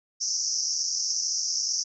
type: band-pass noise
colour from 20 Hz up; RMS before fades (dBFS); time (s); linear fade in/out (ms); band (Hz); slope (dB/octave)
pink; -28; 0.2-1.84; 20; 5200 to 6200; 96
effects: none